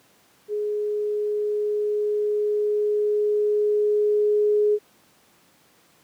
sine tone with level ramp, 418.7 Hz, G#4, 14 cents sharp, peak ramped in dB -23 to -16 dBFS, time 0.48-4.79 s, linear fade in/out 50 ms, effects pink hiss -58 dBFS RMS until 6.03 s + high-pass 150 Hz 12 dB/octave

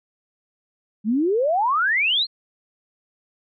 sine exponential sweep, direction up, 200.6 to 4367 Hz, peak -17 dBFS, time 1.04-2.27 s, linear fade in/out 50 ms, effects none

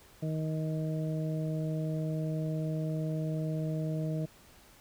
harmonic tone, 157 Hz, D#3, 16 cents sharp, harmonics 1 / 2 / 3 / 4, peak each -31 / -39 / -43 / -41 dBFS, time 0.22-4.26 s, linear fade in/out 10 ms, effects pink hiss -58 dBFS RMS until 4.8 s

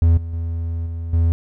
triangle tone with level steps, 83.3 Hz, E2, 19 cents sharp, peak -8 / -23 / -19 / -22 / -11 dBFS, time 0.02-1.32 s, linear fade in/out 0 ms, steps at 0.17 / 0.33 / 0.86 / 1.13 s, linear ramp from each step 5 ms, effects none

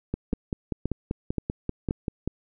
two click trains, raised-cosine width 3 ms, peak -14 / -13 dBFS, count 12 / 4, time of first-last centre 0.14-2.276 / 0.33-1.909 s, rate 5.15 / 1.9 Hz, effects none

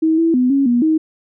sine tone with pitch steps, 319.4 / 329.8 / 251.3 / 275.9 / 240.8 / 315.4 Hz, D#4 / E4 / B3 / C#4 / B3 / D#4, +45 / +1 / +30 / -8 / -44 / +24 cents, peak -11 dBFS, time 0.02-0.98 s, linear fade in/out 10 ms, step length 160 ms, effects none

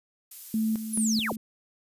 violet noise, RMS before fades -40 dBFS, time 0.31-1.36 s, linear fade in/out 5 ms
sine tone with tremolo, 220 Hz, A3, in tune, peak -23 dBFS, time 0.54-1.37 s, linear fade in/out 2 ms, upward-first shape square, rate 2.3 Hz, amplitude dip 65%
sine linear sweep, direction down, 11020 to 55.3 Hz, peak -27 dBFS, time 0.93-1.33 s, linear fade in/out 5 ms
effects resampled to 32000 Hz

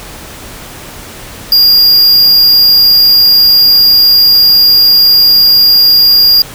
square tone, 4822 Hz, D8, 45 cents sharp, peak -3 dBFS, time 1.52-6.42 s, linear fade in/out 2 ms, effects pink hiss -28 dBFS RMS until 6.54 s

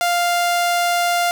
sawtooth tone, 698.5 Hz, F5, in tune, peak -12 dBFS, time 0.01-1.31 s, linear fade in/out 0 ms, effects none

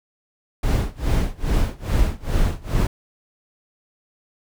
brown noise with tremolo, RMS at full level -17 dBFS, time 0.63-2.87 s, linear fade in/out 5 ms, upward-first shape sine, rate 2.4 Hz, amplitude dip 95%, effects none

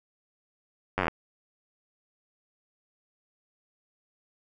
slowing click train, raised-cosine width 0.5 ms, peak -11 dBFS, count 10, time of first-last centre 0.98-1.082 s, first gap 10 ms, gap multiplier 1.03, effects none

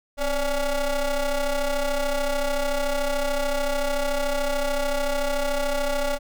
40% pulse ring-modulated tone, 280.2 Hz, C#4, 19 cents sharp, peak -18 dBFS, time 0.17-6.19 s, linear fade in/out 50 ms, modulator 297 Hz, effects none

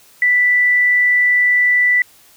sine tone, 1975.5 Hz, B6, in tune, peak -10 dBFS, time 0.22-2.02 s, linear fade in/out 2 ms, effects white hiss -48 dBFS RMS until 2.36 s

